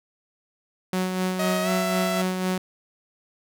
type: tone with tremolo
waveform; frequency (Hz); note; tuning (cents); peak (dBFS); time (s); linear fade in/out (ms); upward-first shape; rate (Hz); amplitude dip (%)
sawtooth; 185; F#3; 0; -18; 0.93-2.58; 2; sine; 4; 40
type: tone with pitch glide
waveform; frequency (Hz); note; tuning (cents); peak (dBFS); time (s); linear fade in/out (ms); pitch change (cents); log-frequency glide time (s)
sawtooth; 631 to 666.2; D#5 to E5; +24 to +18; -21; 1.39-2.22; 5; +94; 1.63-1.69
effects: none